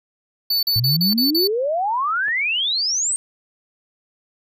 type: tone bursts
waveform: square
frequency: 4497 Hz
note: C#8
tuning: 24 cents sharp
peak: -17 dBFS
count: 6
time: 0.5-1.475 s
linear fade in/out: 5 ms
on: 130 ms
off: 39 ms
type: exponential sweep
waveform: sine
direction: up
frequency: 110 to 8630 Hz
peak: -18 dBFS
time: 0.76-3.16 s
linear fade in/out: 0 ms
type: clicks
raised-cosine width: 0.5 ms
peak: -23 dBFS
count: 2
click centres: 1.125 / 2.283 s
effects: none